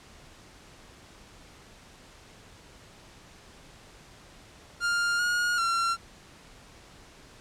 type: tone with pitch steps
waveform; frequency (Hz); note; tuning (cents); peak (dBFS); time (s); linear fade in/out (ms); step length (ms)
45% pulse; 1404 / 1434 / 1365; F6 / F6 / F6; +9 / +45 / -40; -24; 4.8-5.97; 50; 390
effects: pink hiss -52 dBFS RMS until 7.4 s + low-pass 8000 Hz 12 dB/octave